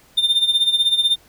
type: tone with tremolo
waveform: triangle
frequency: 3610 Hz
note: A7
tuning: 44 cents sharp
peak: -10 dBFS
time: 0.17-1.16 s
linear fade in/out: 10 ms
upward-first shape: sine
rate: 16 Hz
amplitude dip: 75%
effects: pink hiss -52 dBFS RMS until 1.28 s